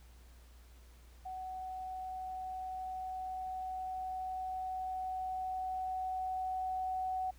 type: tone with level ramp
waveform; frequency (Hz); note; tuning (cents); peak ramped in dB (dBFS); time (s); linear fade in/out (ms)
sine; 748; F#5; +19; -40 to -33; 1.25-7.31; 10
effects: added 60 Hz sine -55 dBFS peak until 7.38 s + pink hiss -65 dBFS RMS until 7.38 s